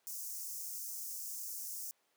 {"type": "high-pass noise", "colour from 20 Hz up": "white", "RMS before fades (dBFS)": -43, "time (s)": [0.07, 1.91], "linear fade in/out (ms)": 0, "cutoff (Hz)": 5400, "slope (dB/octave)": 48, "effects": ["pink hiss -75 dBFS RMS until 2.16 s", "high-pass 400 Hz 12 dB/octave"]}